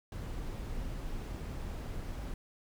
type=noise; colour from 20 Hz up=brown; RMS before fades=-39 dBFS; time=0.12-2.34 s; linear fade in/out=2 ms; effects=none